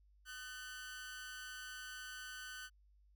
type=tone with amplitude modulation; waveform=sawtooth; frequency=1510 Hz; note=F#6; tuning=35 cents sharp; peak=-40 dBFS; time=0.25-2.7 s; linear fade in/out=50 ms; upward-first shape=sine; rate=276 Hz; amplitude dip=70%; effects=added 50 Hz sine -65 dBFS peak until 3.15 s